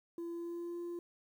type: tone with pitch glide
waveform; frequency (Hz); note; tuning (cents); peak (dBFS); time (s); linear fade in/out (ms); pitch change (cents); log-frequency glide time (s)
sine; 339.5 to 345.8; F4 to F4; -49 to -17; -36; 0.18-0.99; 2; +32; 0.31-0.79
effects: tanh soft clip ceiling -38 dBFS + 11-bit